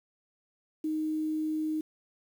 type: tone with quantisation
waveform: sine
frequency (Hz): 311.1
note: D#4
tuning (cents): 0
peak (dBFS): -28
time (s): 0.84-1.81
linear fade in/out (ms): 5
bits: 9
effects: none